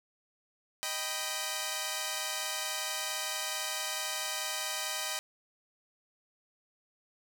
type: chord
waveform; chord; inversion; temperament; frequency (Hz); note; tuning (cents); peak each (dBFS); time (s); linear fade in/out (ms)
5% pulse; Eb augmented; none; equal; 622.3 / 784 / 987.8; Eb5 / G5 / B5; 0 / 0 / 0; -26; 0.83-5.19; 0
effects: none